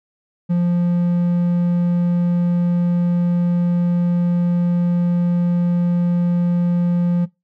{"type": "tone", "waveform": "triangle", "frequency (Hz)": 174.61, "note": "F3", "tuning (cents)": 0, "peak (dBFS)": -12, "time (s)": [0.49, 7.26], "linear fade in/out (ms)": 20, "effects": ["noise-tail reverb RT60 0.2 s tail -20 dB re dry"]}